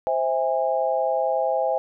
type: chord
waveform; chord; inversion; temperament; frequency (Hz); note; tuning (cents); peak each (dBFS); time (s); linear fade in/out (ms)
sine; C augmented; none; just; 523.3 / 654.1 / 817.6; C5 / E5 / G#5; 0 / -14 / -27; -24 / -24 / -25; 0.07-1.78; 0
effects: none